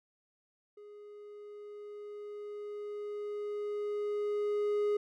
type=tone with level ramp; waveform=triangle; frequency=415 Hz; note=G#4; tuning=1 cent flat; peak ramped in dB=-47 to -25 dBFS; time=0.77-4.97 s; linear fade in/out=5 ms; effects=none